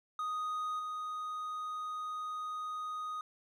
triangle tone with level steps, 1244.5 Hz, D#6, in tune, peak -32 / -35 dBFS, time 0.19-3.21 s, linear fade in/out 2 ms, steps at 0.79 s, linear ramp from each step 5 ms, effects none

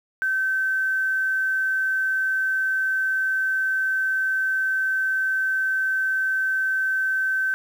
sine tone with quantisation, 1541 Hz, G6, 30 cents flat, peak -20 dBFS, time 0.22-7.54 s, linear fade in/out 0 ms, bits 8, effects none

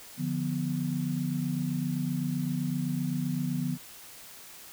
sine chord, B diminished, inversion first, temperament equal, 146.83 / 174.61 / 246.9 Hz, D3 / F3 / B3, 0 / 0 / 0 cents, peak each -32 dBFS, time 0.17-3.78 s, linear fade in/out 50 ms, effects white hiss -48 dBFS RMS until 4.72 s

